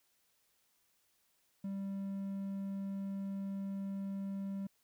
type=tone; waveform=triangle; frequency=196 Hz; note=G3; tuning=in tune; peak=-35 dBFS; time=1.64-4.67 s; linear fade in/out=5 ms; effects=white hiss -75 dBFS RMS until 4.83 s